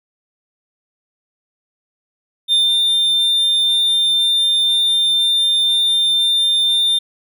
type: tone with ADSR envelope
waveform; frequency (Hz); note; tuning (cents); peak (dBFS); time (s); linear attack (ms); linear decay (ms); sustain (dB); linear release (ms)
triangle; 3599; A7; +38; -9; 2.48-6.99; 44; 180; -2; 9
effects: none